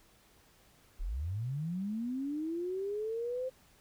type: linear sweep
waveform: sine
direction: up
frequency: 30.66 to 523.3 Hz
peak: -33 dBFS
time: 0.99-3.5 s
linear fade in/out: 20 ms
effects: pink hiss -64 dBFS RMS until 3.8 s